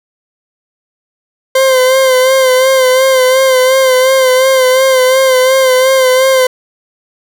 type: tone with vibrato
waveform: 40% pulse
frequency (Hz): 520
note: C5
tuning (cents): -11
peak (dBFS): -5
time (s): 1.55-6.47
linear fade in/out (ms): 5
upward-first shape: sine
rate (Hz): 2.8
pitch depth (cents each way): 39
effects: none